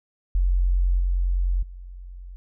sine tone with level steps, 44.83 Hz, F1, 46 cents sharp, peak -17 / -19 / -36 dBFS, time 0.35-2.36 s, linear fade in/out 0 ms, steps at 0.99 / 1.62 s, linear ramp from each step 10 ms, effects none

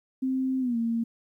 sine tone with pitch glide, 261.6 to 230.4 Hz, C4 to A#3, 0 to -20 cents, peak -24 dBFS, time 0.22-1.04 s, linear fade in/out 10 ms, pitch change -220 cents, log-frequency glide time 0.6-0.77 s, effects 11-bit

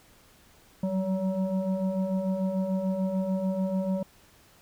sine tone with frequency modulation, 191.4 Hz, G3, 41 cents flat, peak -25 dBFS, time 0.83-4.03 s, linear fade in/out 5 ms, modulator 376 Hz, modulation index 1, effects pink hiss -58 dBFS RMS until 4.61 s

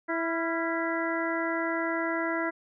harmonic tone with a mistuned harmonic, 330 Hz, E4, 2 cents sharp, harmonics 1 / 2 / 3 / 4 / 5 / 6, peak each -31 / -33 / -36 / -35 / -36 / -35 dBFS, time 0.08-2.51 s, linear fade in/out 20 ms, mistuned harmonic 4, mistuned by +65 cents, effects none

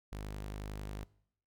sawtooth tone, 51.1 Hz, G#1, 27 cents flat, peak -36 dBFS, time 0.12-1.04 s, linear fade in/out 5 ms, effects noise-tail reverb RT60 0.7 s tail -22 dB re dry

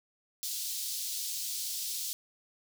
pink high-pass noise, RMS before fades -36 dBFS, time 0.43-2.13 s, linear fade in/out 0 ms, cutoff 4000 Hz, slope 24 dB/octave, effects none

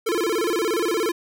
square tone with vibrato, 392 Hz, G4, in tune, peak -21 dBFS, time 0.06-1.12 s, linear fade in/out 10 ms, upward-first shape square, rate 17 Hz, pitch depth 230 cents each way, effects none

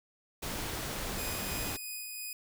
pink noise, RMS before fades -37 dBFS, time 0.42-1.77 s, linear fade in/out 10 ms
5% pulse tone with tremolo, 2489 Hz, D#7, in tune, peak -28 dBFS, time 1.18-2.33 s, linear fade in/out 2 ms, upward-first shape sine, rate 3 Hz, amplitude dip 25%
effects none

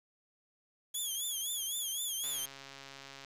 10% pulse tone with vibrato, 3322 Hz, G#7, in tune, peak -27 dBFS, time 0.94-2.46 s, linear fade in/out 10 ms, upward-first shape triangle, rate 3.9 Hz, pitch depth 130 cents each way
click train, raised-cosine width 0.2 ms, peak -31 dBFS, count 139, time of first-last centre 2.24-3.247 s, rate 137 Hz
effects resampled to 32000 Hz + 9-bit

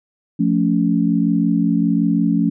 sine chord, F augmented, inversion none, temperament equal with one note detuned, 174.61 / 220 / 281.4 Hz, F3 / A3 / C#4, 0 / 0 / +26 cents, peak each -18 dBFS, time 0.39-2.5 s, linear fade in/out 10 ms, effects none

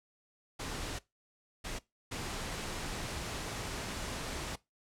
pink noise bursts at uneven times, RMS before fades -39 dBFS, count 3, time 0.59-0.99 / 1.64-1.79 / 2.11-4.56 s, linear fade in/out 10 ms, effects noise-tail reverb RT60 0.2 s tail -20 dB re dry + low-pass 9000 Hz 12 dB/octave

